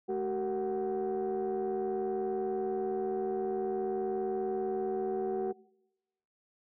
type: tone cluster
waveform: sine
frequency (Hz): 214.2 / 380.8 / 461.3 / 744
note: A3 / F#4 / A#4 / F#5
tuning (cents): -46 / +50 / -18 / +9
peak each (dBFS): -39 / -30 / -38 / -38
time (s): 0.08-5.53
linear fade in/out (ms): 20
effects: noise-tail reverb RT60 1.0 s tail -24 dB re dry + tanh soft clip ceiling -25 dBFS